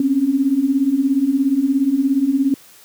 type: beating tone pair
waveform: sine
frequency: 260 / 277 Hz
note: C4 / C#4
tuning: -11 / -1 cents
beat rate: 17 Hz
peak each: -19 / -15 dBFS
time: 0-2.54 s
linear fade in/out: 2 ms
effects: white hiss -46 dBFS RMS until 2.84 s + high-pass 100 Hz 12 dB/octave